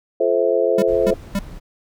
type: chord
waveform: sine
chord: F major seventh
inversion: none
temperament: just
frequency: 349.2 / 436.5 / 523.8 / 654.8 Hz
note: F4 / A4 / C5 / E5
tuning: 0 / -14 / +2 / -12 cents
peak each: -23 / -19 / -18 / -22 dBFS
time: 0.2-1.14 s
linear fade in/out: 5 ms
type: tone bursts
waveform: square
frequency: 198.7 Hz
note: G3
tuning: 24 cents sharp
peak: -19 dBFS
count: 3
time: 0.78-1.392 s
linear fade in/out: 5 ms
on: 44 ms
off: 240 ms
type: noise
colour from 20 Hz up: brown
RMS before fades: -34 dBFS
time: 0.87-1.6 s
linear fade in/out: 20 ms
effects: none